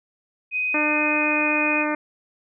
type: tone with pitch glide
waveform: sine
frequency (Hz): 2504 to 2485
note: D#7 to D#7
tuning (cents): +10 to -3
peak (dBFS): -21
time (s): 0.51-1.86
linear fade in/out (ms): 50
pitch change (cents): -13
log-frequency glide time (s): 1-1.44
type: harmonic tone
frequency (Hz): 301.3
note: D4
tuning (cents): +44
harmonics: 1 / 2 / 3 / 4 / 5 / 6 / 7 / 8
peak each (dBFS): -25 / -28 / -30 / -31 / -32 / -33 / -33 / -34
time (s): 0.74-1.95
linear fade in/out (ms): 5
effects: none